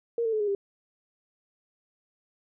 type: tone with pitch steps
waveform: sine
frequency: 467.1 / 448.8 / 431.3 / 414.5 / 398.3 Hz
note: A#4 / A4 / A4 / G#4 / G4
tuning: +3 / +34 / -35 / -3 / +28 cents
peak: -24 dBFS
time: 0.18-0.55 s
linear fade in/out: 2 ms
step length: 74 ms
effects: none